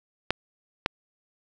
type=clicks; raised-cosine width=0.3 ms; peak=-6 dBFS; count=2; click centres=0.306 / 0.861 s; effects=none